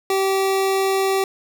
square tone pair together, 386.5 / 773 Hz, G4 / G5, -24 / -24 cents, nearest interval octave, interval 1200 cents, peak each -19 / -24 dBFS, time 0.1-1.24 s, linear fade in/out 2 ms, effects 7-bit

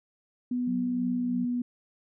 sine tone with pitch glide, 247 to 244.3 Hz, B3 to B3, 0 to -19 cents, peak -26 dBFS, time 0.51-1.62 s, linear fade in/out 5 ms, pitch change -19 cents, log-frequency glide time 0.92-1.43 s
sine tone with tremolo, 185 Hz, F#3, in tune, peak -31 dBFS, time 0.67-1.45 s, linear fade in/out 5 ms, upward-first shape sine, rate 3.1 Hz, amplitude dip 60%
effects none

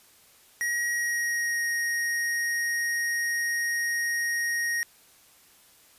square tone with pitch glide, 1900 to 1872.8 Hz, A#6 to A#6, +33 to +8 cents, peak -26 dBFS, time 0.61-4.83 s, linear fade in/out 0 ms, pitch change -25 cents, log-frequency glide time 0.89-1.65 s, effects white hiss -57 dBFS RMS until 5.98 s + resampled to 32000 Hz

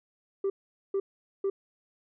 sine tone bursts, 392.1 Hz, G4, in tune, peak -23 dBFS, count 3, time 0.44-1.5 s, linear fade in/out 5 ms, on 60 ms, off 440 ms, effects tanh soft clip ceiling -24 dBFS

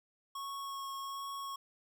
square tone with vibrato, 1099 Hz, C#6, 15 cents flat, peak -40 dBFS, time 0.35-1.56 s, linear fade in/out 5 ms, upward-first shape sine, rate 1.3 Hz, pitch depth 11 cents each way, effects none

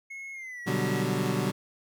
triangle tone with pitch glide, 2174 to 1925.7 Hz, C#7 to B6, -34 to -44 cents, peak -36 dBFS, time 0.1-1.03 s, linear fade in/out 10 ms, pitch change -210 cents, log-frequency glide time 0.33-0.62 s
25% pulse chord, G major seventh, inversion first, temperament equal, 123.47 / 146.83 / 185 / 196 Hz, B2 / D3 / F#3 / G3, 0 / 0 / 0 / 0 cents, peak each -28 dBFS, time 0.66-1.52 s, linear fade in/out 20 ms
effects none

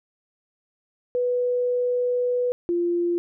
sine tone pair in turn, 492.8 / 346.5 Hz, B4 / F4, -4 / -14 cents, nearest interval tritone, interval 610 cents, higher first, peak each -20 dBFS, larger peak neither, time 1.15-2.52 / 2.69-3.18 s, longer first, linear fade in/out 0 ms, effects none

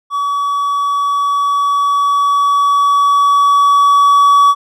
triangle tone with level ramp, 1137 Hz, C#6, 44 cents sharp, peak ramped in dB -12 to -3 dBFS, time 0.1-4.55 s, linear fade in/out 50 ms, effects none

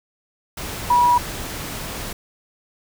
sine tone in noise, 970 Hz, B5, 31 cents flat, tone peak -12 dBFS, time 0.9-1.18 s, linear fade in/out 5 ms, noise pink, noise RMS -30 dBFS, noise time 0.57-2.13 s, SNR +15 dB, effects none

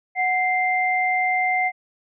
sine tone pair together, 740 / 2090 Hz, F#5 / C7, 0 / -2 cents, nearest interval octave + tritone, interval 1798 cents, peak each -21 dBFS, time 0.15-1.72 s, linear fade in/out 50 ms, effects none

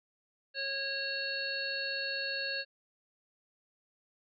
harmonic tone, 547 Hz, C#5, 23 cents flat, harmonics 1 / 3 / 5 / 7 / 8, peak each -42 / -37 / -40 / -46 / -37 dBFS, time 0.54-2.65 s, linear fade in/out 50 ms, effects none

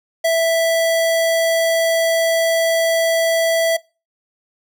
square tone, 659.3 Hz, E5, in tune, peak -14 dBFS, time 0.24-3.77 s, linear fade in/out 10 ms, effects noise-tail reverb RT60 0.3 s tail -23 dB re dry

